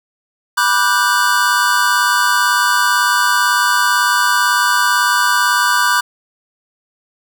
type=chord; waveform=square; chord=G major seventh; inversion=first; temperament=just; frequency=980 / 1176 / 1470 / 1568 Hz; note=B5 / D6 / F#6 / G6; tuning=-14 / +2 / -12 / 0 cents; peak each=-18 dBFS; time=0.57-6.01 s; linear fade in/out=10 ms; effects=none